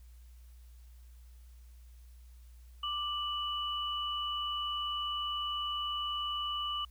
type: tone pair together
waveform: sine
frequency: 1180.1 / 2960 Hz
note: D6 / F#7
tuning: +8 / 0 cents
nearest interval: octave + major third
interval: 1592 cents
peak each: -36 / -35 dBFS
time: 2.83-6.85 s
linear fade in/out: 5 ms
effects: added 60 Hz sine -51 dBFS peak until 6.9 s + white hiss -69 dBFS RMS until 6.9 s